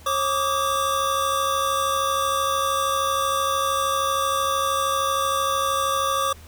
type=tone cluster; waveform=square; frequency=542 / 1157 / 1230 Hz; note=C#5 / D6 / D#6; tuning=-39 / -26 / -20 cents; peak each=-28 / -23 / -29 dBFS; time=0.06-6.33 s; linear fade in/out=5 ms; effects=added 79 Hz sine -44 dBFS peak until 6.47 s + pink hiss -49 dBFS RMS until 6.47 s